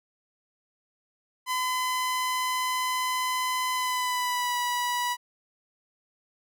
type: tone with pitch glide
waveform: sawtooth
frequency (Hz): 1015 to 976.5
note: B5 to B5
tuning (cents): +47 to -20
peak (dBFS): -22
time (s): 1.46-5.17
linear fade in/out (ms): 50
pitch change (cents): -67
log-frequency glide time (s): 3.74-4.58
effects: none